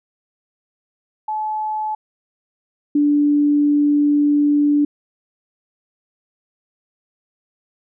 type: tone pair in turn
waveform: sine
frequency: 860 / 292 Hz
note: A5 / D4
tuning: -40 / -10 cents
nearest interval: octave + perfect fifth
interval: 1870 cents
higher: first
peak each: -20 / -12 dBFS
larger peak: second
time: 1.28-1.95 / 2.95-4.85 s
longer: second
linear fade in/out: 5 ms
effects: none